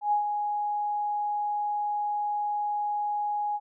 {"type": "tone with ADSR envelope", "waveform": "sine", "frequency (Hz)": 830.6, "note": "G#5", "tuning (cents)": 0, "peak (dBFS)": -20, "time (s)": [0.01, 3.6], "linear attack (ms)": 110, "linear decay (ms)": 110, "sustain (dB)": -6, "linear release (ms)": 46, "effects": []}